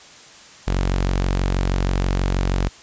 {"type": "tone", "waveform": "sawtooth", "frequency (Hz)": 46.25, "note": "F#1", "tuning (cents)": 0, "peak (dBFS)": -14, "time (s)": [0.67, 2.69], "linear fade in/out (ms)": 10, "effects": ["white hiss -44 dBFS RMS until 2.82 s", "resampled to 16000 Hz"]}